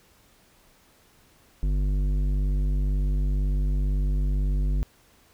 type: tone with tanh clipping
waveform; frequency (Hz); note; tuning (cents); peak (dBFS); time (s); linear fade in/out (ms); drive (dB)
triangle; 49; G1; 0; -23; 1.63-4.83; 0; 16
effects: pink hiss -59 dBFS RMS until 5.33 s